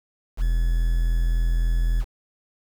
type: tone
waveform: triangle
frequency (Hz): 41.8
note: E1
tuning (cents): +25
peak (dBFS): -16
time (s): 0.37-2.05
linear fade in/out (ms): 50
effects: 7-bit